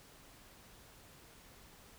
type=silence; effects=pink hiss -59 dBFS RMS until 1.98 s